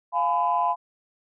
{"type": "chord", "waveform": "sine", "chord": "F diminished", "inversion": "none", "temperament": "just", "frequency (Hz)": [698.5, 838.1, 1005.8], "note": ["F5", "Ab5", "Cb6"], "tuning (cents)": [0, 16, 31], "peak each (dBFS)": [-25, -26, -22], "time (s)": [0.12, 0.76], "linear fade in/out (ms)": 50, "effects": ["tanh soft clip ceiling -12 dBFS"]}